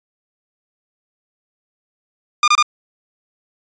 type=tone bursts; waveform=sawtooth; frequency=1208 Hz; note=D6; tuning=48 cents sharp; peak=-6 dBFS; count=3; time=2.43-2.626 s; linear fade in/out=2 ms; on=48 ms; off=26 ms; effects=resampled to 16000 Hz